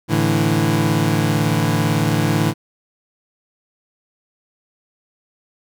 25% pulse chord, A suspended fourth, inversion none, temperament equal, 110 / 146.83 / 164.81 Hz, A2 / D3 / E3, 0 / 0 / 0 cents, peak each -16 dBFS, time 0.08-2.54 s, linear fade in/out 50 ms, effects none

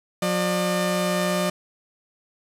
sawtooth tone pair together, 180.25 / 600 Hz, F#3 / D5, -45 / +37 cents, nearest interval octave + major sixth, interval 2082 cents, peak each -20 dBFS, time 0.22-1.5 s, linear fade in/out 5 ms, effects resampled to 32000 Hz + 7-bit

